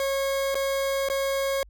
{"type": "tone with dropouts", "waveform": "40% pulse", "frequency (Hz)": 546, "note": "C#5", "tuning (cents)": -26, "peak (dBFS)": -23, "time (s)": [0, 1.63], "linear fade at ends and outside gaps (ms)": 1, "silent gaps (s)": [[0.545, 0.553], [1.087, 1.099]], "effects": ["added 50 Hz sine -48 dBFS peak until 1.69 s"]}